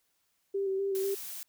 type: tone with vibrato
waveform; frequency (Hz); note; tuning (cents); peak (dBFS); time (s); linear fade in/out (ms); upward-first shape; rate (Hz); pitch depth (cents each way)
sine; 389.5; G4; -11; -28; 0.54-1.15; 10; square; 4; 22
type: noise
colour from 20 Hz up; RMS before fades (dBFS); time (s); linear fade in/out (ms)
blue; -41; 0.95-1.43; 0
effects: white hiss -75 dBFS RMS until 1.48 s